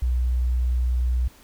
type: tone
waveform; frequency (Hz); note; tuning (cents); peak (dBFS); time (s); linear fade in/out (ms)
sine; 61.74; B1; 0; -19; 0.02-1.28; 5
effects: pink hiss -52 dBFS RMS until 1.43 s